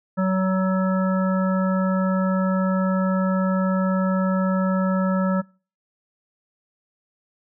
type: harmonic tone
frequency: 188.1 Hz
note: F#3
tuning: 29 cents sharp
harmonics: 1 / 3 / 5 / 7 / 9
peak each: -19 / -26 / -33 / -29 / -37 dBFS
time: 0.17-5.42 s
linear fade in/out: 20 ms
effects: noise-tail reverb RT60 0.4 s tail -26 dB re dry